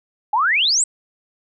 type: exponential sweep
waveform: sine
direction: up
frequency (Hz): 800 to 8372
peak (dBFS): -14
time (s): 0.33-0.84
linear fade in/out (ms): 5
effects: none